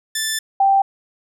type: tone pair in turn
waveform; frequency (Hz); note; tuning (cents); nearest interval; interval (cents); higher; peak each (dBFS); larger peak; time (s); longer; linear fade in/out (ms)
10% pulse / sine; 1760 / 784; A6 / G5; 0 / 0; octave + major second; 1400; first; -11; neither; 0.15-0.39 / 0.6-0.82; first; 5
effects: none